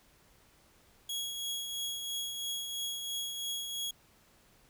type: tone with tremolo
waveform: sawtooth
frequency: 3322 Hz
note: G#7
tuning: in tune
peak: -30 dBFS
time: 1.09-3.91 s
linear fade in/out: 5 ms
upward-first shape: triangle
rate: 3 Hz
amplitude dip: 45%
effects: pink hiss -64 dBFS RMS until 4.69 s